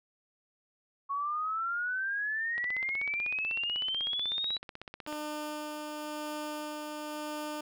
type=exponential sweep; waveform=sine; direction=up; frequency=1105 to 3951 Hz; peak=-30 dBFS; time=1.09-4.58 s; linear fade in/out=20 ms
type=click train; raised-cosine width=0.3 ms; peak=-26 dBFS; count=42; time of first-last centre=2.58-5.127 s; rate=16.1 Hz
type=tone with tremolo; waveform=15% pulse; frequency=301.2 Hz; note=D4; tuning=44 cents sharp; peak=-29 dBFS; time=5.07-7.61 s; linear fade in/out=5 ms; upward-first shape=sine; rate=0.96 Hz; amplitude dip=25%
effects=none

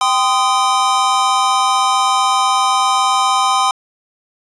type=chord; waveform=square; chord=C minor; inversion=second; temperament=equal with one note detuned; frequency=784 / 1028.5 / 1244.5 Hz; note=G5 / C6 / Eb6; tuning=0 / -30 / 0 cents; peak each=-18 / -16 / -18 dBFS; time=0.01-3.71 s; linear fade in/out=2 ms; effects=resampled to 22050 Hz + 7-bit

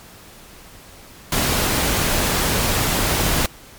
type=noise; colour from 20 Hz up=pink; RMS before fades=-19 dBFS; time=1.32-3.46 s; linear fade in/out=2 ms; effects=pink hiss -43 dBFS RMS until 3.78 s + MP3 96 kbps

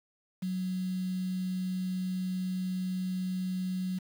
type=tone with quantisation; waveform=sine; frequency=184.8 Hz; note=F#3; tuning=2 cents flat; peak=-30 dBFS; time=0.42-3.99 s; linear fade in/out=10 ms; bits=8; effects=none

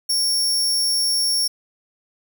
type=tone; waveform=sawtooth; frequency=5490 Hz; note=F8; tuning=31 cents flat; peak=-15 dBFS; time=0.09-1.48 s; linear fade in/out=10 ms; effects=8-bit

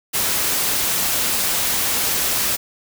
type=noise; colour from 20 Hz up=white; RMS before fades=-20 dBFS; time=0.13-2.57 s; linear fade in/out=20 ms; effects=none

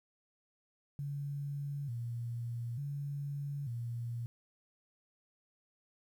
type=tone with vibrato; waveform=sine; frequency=129.7 Hz; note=C3; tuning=15 cents flat; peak=-36 dBFS; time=0.99-4.26 s; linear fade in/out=0 ms; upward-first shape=square; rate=0.56 Hz; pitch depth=160 cents each way; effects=11-bit

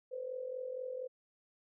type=tone with amplitude modulation; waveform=sine; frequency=510 Hz; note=C5; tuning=44 cents flat; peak=-35 dBFS; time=0.11-1.08 s; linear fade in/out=20 ms; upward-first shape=sine; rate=44.2 Hz; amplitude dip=70%; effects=none

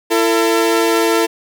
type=tone pair together; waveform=sawtooth; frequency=335.9 / 449.6 Hz; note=E4 / A4; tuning=+33 / +37 cents; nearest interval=perfect fourth; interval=504 cents; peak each=-11 dBFS; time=0.1-1.27 s; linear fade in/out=20 ms; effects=none

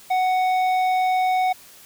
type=tone with tanh clipping; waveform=sine; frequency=742 Hz; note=F#5; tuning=5 cents sharp; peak=-19 dBFS; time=0.1-1.53 s; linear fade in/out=10 ms; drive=10 dB; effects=white hiss -47 dBFS RMS until 1.85 s

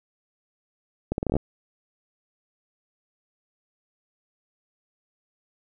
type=accelerating click train; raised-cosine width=2 ms; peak=-11 dBFS; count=9; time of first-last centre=1.12-1.366 s; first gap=61 ms; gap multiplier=0.79; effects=none

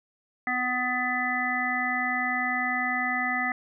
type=harmonic tone; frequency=250 Hz; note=B3; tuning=21 cents sharp; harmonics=1 / 3 / 5 / 7 / 8; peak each=-34 / -31 / -33 / -32 / -28 dBFS; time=0.47-3.52 s; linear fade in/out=2 ms; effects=none

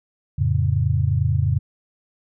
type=chord; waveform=sine; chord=F augmented; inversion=none; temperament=equal; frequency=87.31 / 110 / 138.59 Hz; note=F2 / A2 / C#3; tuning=0 / 0 / 0 cents; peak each=-21 dBFS; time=0.38-1.59 s; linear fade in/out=10 ms; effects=none

